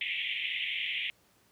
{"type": "band-pass noise", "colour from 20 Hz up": "pink", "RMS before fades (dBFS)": -34, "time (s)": [0.01, 1.1], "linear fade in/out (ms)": 0, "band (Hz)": [2000, 3400], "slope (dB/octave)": 96, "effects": ["pink hiss -66 dBFS RMS until 1.51 s", "high-pass 80 Hz 12 dB/octave"]}